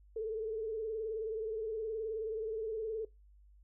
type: tone with vibrato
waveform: sine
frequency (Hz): 440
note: A4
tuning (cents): 0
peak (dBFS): -34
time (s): 0.16-3.05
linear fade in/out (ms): 5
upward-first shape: sine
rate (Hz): 19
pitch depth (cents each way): 57
effects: noise-tail reverb RT60 0.2 s tail -20 dB re dry + added 50 Hz sine -58 dBFS peak until 3.63 s